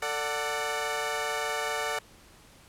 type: chord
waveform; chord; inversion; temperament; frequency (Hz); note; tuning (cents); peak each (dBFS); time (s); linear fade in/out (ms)
15% pulse; D major; second; equal with one note detuned; 446.7 / 587.3 / 740; A4 / D5 / F#5; +26 / 0 / 0; -27; 0.02-1.99; 5
effects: pink hiss -55 dBFS RMS until 2.68 s + low-pass 12000 Hz 12 dB/octave